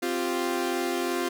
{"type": "chord", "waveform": "sawtooth", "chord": "C suspended fourth", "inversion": "none", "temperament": "equal", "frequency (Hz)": [261.6, 349.2, 392], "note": ["C4", "F4", "G4"], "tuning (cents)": [0, 0, 0], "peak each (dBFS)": [-28, -24, -29], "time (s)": [0.02, 1.29], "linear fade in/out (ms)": 10, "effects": []}